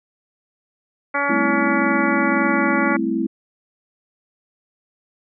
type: harmonic tone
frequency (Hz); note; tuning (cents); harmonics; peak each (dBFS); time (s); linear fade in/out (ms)
283.4; C#4; +38; 1 / 2 / 3 / 4 / 5 / 6 / 7 / 8; -30 / -26 / -26 / -25 / -24 / -30 / -25 / -29; 1.14-2.97; 10
type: chord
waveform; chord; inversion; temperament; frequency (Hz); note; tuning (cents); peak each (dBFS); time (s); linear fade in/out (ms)
sine; A minor seventh; third; equal; 196 / 220 / 261.6 / 329.6; G3 / A3 / C4 / E4; 0 / 0 / 0 / 0; -28 / -24 / -24 / -22; 1.29-3.27; 10
effects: none